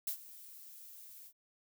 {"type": "noise with ADSR envelope", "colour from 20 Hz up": "violet", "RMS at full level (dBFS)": -35, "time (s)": [0.07, 1.33], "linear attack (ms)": 3, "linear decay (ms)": 92, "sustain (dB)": -18, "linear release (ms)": 69, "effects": []}